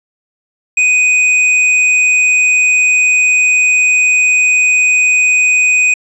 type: tone with tanh clipping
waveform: sine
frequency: 2494 Hz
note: D#7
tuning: 3 cents sharp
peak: -9 dBFS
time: 0.77-5.94 s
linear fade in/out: 5 ms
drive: 11 dB
effects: resampled to 22050 Hz

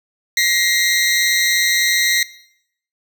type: tone pair together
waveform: 20% pulse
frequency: 1910.4 / 2093 Hz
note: A#6 / C7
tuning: +42 / 0 cents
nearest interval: major second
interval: 158 cents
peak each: -11 dBFS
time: 0.37-2.23 s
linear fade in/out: 2 ms
effects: noise-tail reverb RT60 0.7 s tail -19 dB re dry

